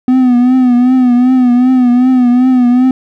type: tone with vibrato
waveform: triangle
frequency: 250.4 Hz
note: B3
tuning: 24 cents sharp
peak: -3 dBFS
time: 0.08-2.91 s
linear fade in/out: 2 ms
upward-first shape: triangle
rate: 2.6 Hz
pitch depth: 71 cents each way
effects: none